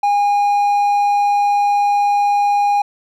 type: tone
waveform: triangle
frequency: 816 Hz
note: G#5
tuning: 31 cents flat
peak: -10 dBFS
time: 0.03-2.82 s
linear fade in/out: 5 ms
effects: none